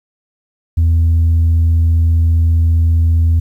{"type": "tone", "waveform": "sine", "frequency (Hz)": 82.5, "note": "E2", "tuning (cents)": 2, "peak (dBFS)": -6, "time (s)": [0.77, 3.4], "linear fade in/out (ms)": 10, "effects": ["tanh soft clip ceiling -7 dBFS", "8-bit"]}